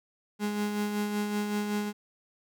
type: tone with tremolo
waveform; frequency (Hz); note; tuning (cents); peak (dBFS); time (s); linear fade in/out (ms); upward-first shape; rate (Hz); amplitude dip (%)
35% pulse; 207.7; G#3; 0; -25; 0.39-1.93; 50; sine; 5.3; 40
effects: none